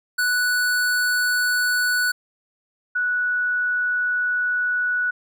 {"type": "tone pair in turn", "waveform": ["square", "sine"], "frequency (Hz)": [1480, 1473.3], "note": ["F#6", "F#6"], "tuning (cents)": [0, -8], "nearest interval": "unison", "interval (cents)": 8, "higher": "first", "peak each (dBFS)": -19, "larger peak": "neither", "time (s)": [[0.18, 2.12], [2.95, 5.11]], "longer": "second", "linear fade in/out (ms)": 10, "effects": []}